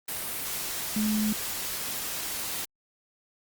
sine tone in noise, 213.8 Hz, A3, 49 cents flat, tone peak -24 dBFS, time 0.96-1.33 s, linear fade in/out 5 ms, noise white, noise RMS -33 dBFS, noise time 0.08-2.65 s, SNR +6 dB, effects Opus 32 kbps

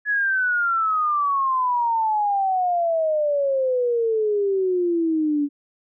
sine exponential sweep, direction down, 1702 to 284 Hz, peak -18 dBFS, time 0.05-5.49 s, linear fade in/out 50 ms, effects none

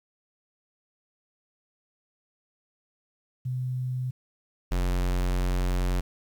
sine / square tone pair in turn, 127.2 / 45.1 Hz, C3 / F#1, -48 / -44 cents, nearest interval octave + tritone, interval 1796 cents, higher first, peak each -27 / -24 dBFS, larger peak second, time 3.45-4.11 / 4.71-6.01 s, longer second, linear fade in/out 10 ms, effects 10-bit

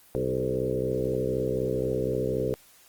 harmonic tone with a mistuned harmonic, 64 Hz, C2, 38 cents flat, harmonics 1 / 2 / 3 / 4 / 5 / 6 / 7 / 8 / 9, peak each -41 / -33 / -37 / -38 / -35 / -32 / -30 / -31 / -41 dBFS, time 0.15-2.54 s, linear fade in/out 0 ms, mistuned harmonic 7, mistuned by -35 cents, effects white hiss -56 dBFS RMS until 2.88 s + Opus 24 kbps

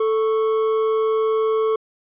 triangle tone pair together, 440 / 1105.5 Hz, A4 / C#6, 0 / -5 cents, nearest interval octave + major third, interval 1595 cents, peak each -15 / -25 dBFS, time 0-1.76 s, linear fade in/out 5 ms, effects resampled to 8000 Hz

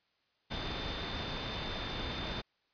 sine tone in noise, 3578 Hz, A7, 28 cents sharp, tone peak -44 dBFS, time 0.5-2.42 s, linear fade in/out 20 ms, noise pink, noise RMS -38 dBFS, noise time 0.5-2.42 s, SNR -9 dB, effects white hiss -75 dBFS RMS until 2.73 s + resampled to 11025 Hz

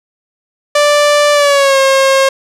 sawtooth tone with pitch glide, 587 to 538.3 Hz, D5 to C5, -1 to +49 cents, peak -3 dBFS, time 0.75-2.29 s, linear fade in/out 5 ms, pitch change -150 cents, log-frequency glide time 1.33-1.78 s, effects low-pass 9000 Hz 12 dB/octave

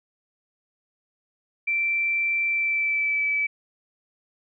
sine tone with pitch glide, 2344 to 2302 Hz, D7 to D7, -4 to -35 cents, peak -21 dBFS, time 1.67-3.47 s, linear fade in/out 10 ms, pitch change -31 cents, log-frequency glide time 2.47-3.27 s, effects none

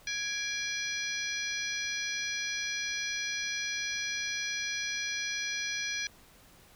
harmonic tone with a mistuned harmonic, 830.6 Hz, G#5, in tune, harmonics 2 / 3 / 4 / 5 / 6 / 7, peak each -38 / -36 / -41 / -41 / -43 / -39 dBFS, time 0.07-6.07 s, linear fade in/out 2 ms, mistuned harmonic 3, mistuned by -95 cents, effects pink hiss -58 dBFS RMS until 6.75 s

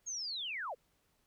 sine linear sweep, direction down, 6645 to 420 Hz, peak -37 dBFS, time 0.06-0.75 s, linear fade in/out 20 ms, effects pink hiss -75 dBFS RMS until 1.26 s

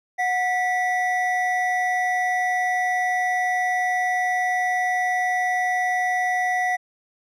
triangle tone pair together, 731.4 / 1960 Hz, F#5 / B6, -20 / -14 cents, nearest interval octave + perfect fourth, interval 1706 cents, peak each -20 / -22 dBFS, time 0.18-6.77 s, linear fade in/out 20 ms, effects none

